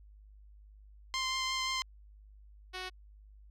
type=tone with vibrato; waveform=10% pulse; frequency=1046.5 Hz; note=C6; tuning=in tune; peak=-23 dBFS; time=1.14-1.82 s; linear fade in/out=0 ms; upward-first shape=triangle; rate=5.7 Hz; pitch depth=13 cents each way
type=tone; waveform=5% pulse; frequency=370 Hz; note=F#4; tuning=in tune; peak=-27 dBFS; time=2.73-2.9 s; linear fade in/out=20 ms
effects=added 51 Hz sine -53 dBFS peak until 3.5 s + low-pass 7000 Hz 12 dB/octave